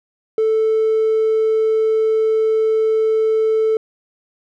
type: tone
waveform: triangle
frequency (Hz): 440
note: A4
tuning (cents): 0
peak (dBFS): -10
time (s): 0.38-3.77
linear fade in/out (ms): 2
effects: tanh soft clip ceiling -9 dBFS

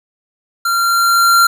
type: tone with level ramp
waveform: square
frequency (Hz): 1378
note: F6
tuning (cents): -24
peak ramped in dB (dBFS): -14 to -7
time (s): 0.65-1.47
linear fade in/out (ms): 5
effects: 8-bit

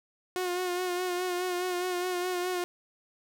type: tone with vibrato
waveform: sawtooth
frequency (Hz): 360.6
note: F#4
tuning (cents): -45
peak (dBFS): -25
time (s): 0.36-2.64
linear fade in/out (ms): 0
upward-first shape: sine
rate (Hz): 4.8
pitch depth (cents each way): 35
effects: none

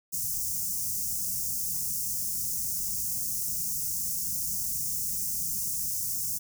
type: band-stop noise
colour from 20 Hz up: white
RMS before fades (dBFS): -31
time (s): 0.12-6.39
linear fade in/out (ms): 20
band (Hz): 210 to 5500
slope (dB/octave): 48
effects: none

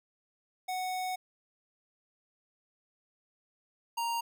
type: tone pair in turn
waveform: square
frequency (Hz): 740 / 932.3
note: F#5 / A#5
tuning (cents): 0 / 0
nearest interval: major third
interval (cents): 400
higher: second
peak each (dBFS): -33 / -31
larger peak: second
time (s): 0.68-1.16 / 3.97-4.21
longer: first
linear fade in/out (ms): 10
effects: none

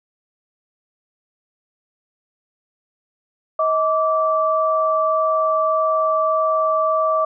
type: tone pair together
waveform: sine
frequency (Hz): 635 / 1163.3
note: D#5 / D6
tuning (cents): +35 / -17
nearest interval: minor seventh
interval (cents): 1048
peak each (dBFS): -18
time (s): 3.59-7.25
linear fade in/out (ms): 5
effects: none

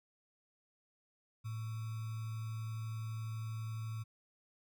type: tone with sample-and-hold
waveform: sine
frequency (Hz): 111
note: A2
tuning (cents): +16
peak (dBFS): -38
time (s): 1.44-4.04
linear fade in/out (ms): 20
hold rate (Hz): 1225
effects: none

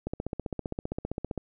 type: click train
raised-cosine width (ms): 2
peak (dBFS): -18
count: 21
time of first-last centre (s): 0.07-1.377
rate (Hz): 15.3
effects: none

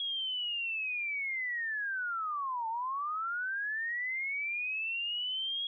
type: linear two-way sweep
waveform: sine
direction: down then up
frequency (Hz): 3322 to 880 to 3322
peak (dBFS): -32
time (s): 0-5.67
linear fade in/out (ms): 2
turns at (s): 2.68
effects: none

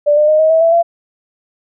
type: tone with pitch steps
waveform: sine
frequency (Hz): 587.3 / 601.7 / 616.5 / 631.6 / 647.1 / 663 / 679.3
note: D5 / D5 / D#5 / D#5 / E5 / E5 / F5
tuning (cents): 0 / +42 / -16 / +26 / -32 / +10 / -48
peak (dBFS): -7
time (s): 0.06-0.83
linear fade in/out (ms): 20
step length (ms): 110
effects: none

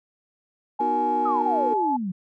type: tone with pitch glide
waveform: sine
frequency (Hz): 842 to 857.7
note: G#5 to A5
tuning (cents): +24 to -44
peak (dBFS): -21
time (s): 0.79-1.97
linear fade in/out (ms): 10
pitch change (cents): +32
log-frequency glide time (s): 1.25-1.74
type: chord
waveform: triangle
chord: B major seventh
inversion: none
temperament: equal with one note detuned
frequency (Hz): 246.9 / 309.5 / 370 / 466.2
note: B3 / D#4 / F#4 / A#4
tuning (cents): 0 / -9 / 0 / 0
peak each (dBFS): -30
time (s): 0.8-1.74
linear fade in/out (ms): 5
type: exponential sweep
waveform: sine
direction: down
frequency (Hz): 1318.5 to 174.61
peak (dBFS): -25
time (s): 1.25-2.12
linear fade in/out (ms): 10
effects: none

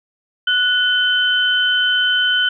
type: tone pair together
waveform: sine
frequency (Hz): 1476 / 3058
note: F#6 / G7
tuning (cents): -5 / -44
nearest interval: octave + minor second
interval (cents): 1261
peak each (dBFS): -16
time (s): 0.47-2.49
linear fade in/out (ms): 5
effects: none

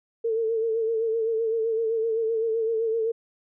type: tone with vibrato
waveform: sine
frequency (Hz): 450.1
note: A4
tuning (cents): +39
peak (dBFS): -22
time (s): 0.24-3.12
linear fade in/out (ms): 10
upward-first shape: sine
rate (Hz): 7.8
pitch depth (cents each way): 46
effects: none

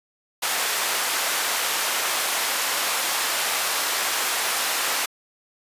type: high-pass noise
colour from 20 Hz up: pink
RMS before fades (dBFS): -24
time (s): 0.42-5.06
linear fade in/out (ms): 10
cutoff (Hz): 830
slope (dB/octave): 12
effects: resampled to 32000 Hz

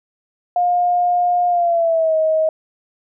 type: tone with pitch glide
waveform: sine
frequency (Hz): 710 to 632.5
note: F5 to D#5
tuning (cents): +28 to +28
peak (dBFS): -13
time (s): 0.56-2.49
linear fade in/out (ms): 2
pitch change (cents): -200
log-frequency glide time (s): 1.48-2.16
effects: none

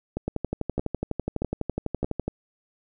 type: two click trains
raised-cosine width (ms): 2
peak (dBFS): -13 / -14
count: 25 / 4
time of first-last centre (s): 0.28-2.28 / 0.17-2.045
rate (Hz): 12 / 1.6
effects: none

